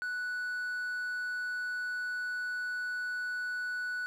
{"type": "tone with quantisation", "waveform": "triangle", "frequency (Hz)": 1480, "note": "F#6", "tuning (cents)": 0, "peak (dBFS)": -31, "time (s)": [0.02, 4.06], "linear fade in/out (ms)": 0, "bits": 10, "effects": []}